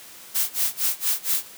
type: noise with tremolo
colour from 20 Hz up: blue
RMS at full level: -21 dBFS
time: 0.34-1.48 s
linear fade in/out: 20 ms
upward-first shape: sine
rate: 4.3 Hz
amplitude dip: 100%
effects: white hiss -44 dBFS RMS until 1.57 s + high-pass 80 Hz 12 dB/octave